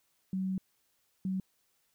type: tone bursts at uneven times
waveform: sine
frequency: 188.8 Hz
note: F#3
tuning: 35 cents sharp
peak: -30 dBFS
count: 2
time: 0.33-0.58 / 1.25-1.4 s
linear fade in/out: 2 ms
effects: white hiss -74 dBFS RMS until 1.94 s